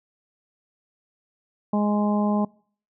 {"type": "harmonic tone", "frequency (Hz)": 207.9, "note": "G#3", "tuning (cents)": 2, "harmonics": [1, 2, 3, 4, 5], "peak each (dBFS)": [-20, -32, -29, -30, -33], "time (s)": [1.73, 2.45], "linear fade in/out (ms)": 5, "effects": ["noise-tail reverb RT60 0.5 s tail -25 dB re dry"]}